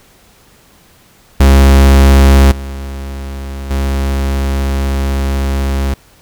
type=tone with level steps; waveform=45% pulse; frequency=68 Hz; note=C#2; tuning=33 cents flat; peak=-3 / -21 / -12 dBFS; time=1.4-5.94 s; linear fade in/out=5 ms; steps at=2.51 / 3.7 s; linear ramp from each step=10 ms; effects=pink hiss -46 dBFS RMS until 6.21 s